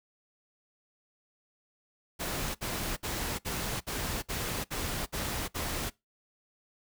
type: noise bursts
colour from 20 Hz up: pink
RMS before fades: -34 dBFS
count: 9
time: 2.19-5.902 s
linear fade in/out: 20 ms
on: 360 ms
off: 59 ms
effects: noise-tail reverb RT60 0.2 s tail -22 dB re dry